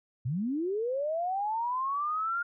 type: linear sweep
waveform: sine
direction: up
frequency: 111.1 to 1420 Hz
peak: -28 dBFS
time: 0.25-2.43 s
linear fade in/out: 10 ms
effects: none